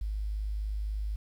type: tone with quantisation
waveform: sine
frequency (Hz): 51.91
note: G#1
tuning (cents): 0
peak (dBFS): -30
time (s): 0.01-1.16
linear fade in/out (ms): 5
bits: 10
effects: none